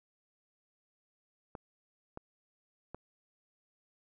clicks, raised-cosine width 1 ms, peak -28 dBFS, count 3, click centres 1.552 / 2.174 / 2.946 s, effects none

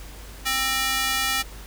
square tone with high-pass filter, 264.4 Hz, C4, 18 cents sharp, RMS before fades -24 dBFS, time 0.45-1.43 s, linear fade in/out 20 ms, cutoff 1700 Hz, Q 0.82, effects added 50 Hz sine -39 dBFS peak until 1.66 s + pink hiss -44 dBFS RMS until 1.66 s

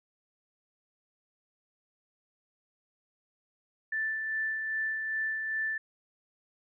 sine tone with tremolo, 1763 Hz, A6, 3 cents sharp, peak -28 dBFS, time 3.92-5.78 s, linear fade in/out 5 ms, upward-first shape sine, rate 2.5 Hz, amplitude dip 35%, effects none

